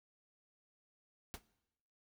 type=noise with exponential decay; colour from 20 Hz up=pink; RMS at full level=-41 dBFS; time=1.34-1.42 s; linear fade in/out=0 ms; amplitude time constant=16 ms; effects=noise-tail reverb RT60 0.9 s tail -20 dB re dry